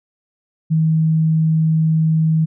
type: tone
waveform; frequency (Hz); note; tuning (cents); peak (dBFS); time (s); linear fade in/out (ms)
sine; 159.3; D#3; +41; -12; 0.7-2.46; 20
effects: none